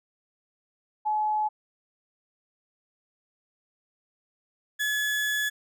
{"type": "tone pair in turn", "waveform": ["sine", "35% pulse"], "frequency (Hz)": [853, 1706], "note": ["G#5", "G#6"], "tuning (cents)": [46, 46], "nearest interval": "octave", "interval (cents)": 1200, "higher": "second", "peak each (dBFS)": -23, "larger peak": "neither", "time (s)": [[1.05, 1.49], [4.79, 5.5]], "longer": "second", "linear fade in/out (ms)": 20, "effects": []}